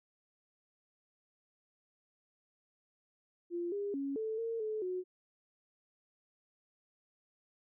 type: tone with pitch steps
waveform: sine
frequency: 346.3 / 404.9 / 277 / 439.4 / 456.9 / 432.1 / 366.2 Hz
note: F4 / G#4 / C#4 / A4 / A#4 / A4 / F#4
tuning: -15 / -44 / -1 / -2 / -35 / -31 / -18 cents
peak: -34 dBFS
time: 3.5-5.04 s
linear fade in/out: 50 ms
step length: 220 ms
effects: none